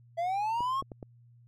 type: linear sweep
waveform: triangle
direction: up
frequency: 659.3 to 1108.7 Hz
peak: -26 dBFS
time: 0.17-0.82 s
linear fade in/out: 20 ms
type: clicks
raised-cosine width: 2 ms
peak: -28 dBFS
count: 4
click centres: 0.606 / 0.824 / 0.918 / 1.028 s
effects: added 119 Hz sine -55 dBFS peak until 1.47 s